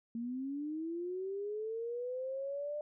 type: linear sweep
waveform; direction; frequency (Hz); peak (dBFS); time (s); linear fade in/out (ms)
sine; up; 227.5 to 600; -36; 0.15-2.81; 2
effects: none